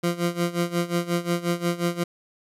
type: tone with tremolo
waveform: 20% pulse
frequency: 172.9 Hz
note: F3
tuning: 17 cents flat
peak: -15 dBFS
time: 0.03-2.04 s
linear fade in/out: 10 ms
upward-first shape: sine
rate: 5.6 Hz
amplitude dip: 85%
effects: resampled to 32000 Hz